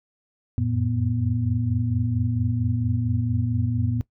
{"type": "tone cluster", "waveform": "sine", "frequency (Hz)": [90.4, 94.7, 114.9, 244.9], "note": ["F#2", "F#2", "A#2", "B3"], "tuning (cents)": [-40, 41, -25, -14], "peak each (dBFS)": [-28, -32, -23, -28], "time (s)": [0.58, 4.01], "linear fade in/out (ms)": 0, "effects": ["noise-tail reverb RT60 0.1 s tail -19 dB re dry"]}